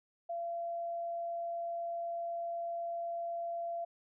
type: tone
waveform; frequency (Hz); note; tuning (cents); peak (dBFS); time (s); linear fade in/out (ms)
sine; 682; F5; -41; -35; 0.29-3.85; 10
effects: none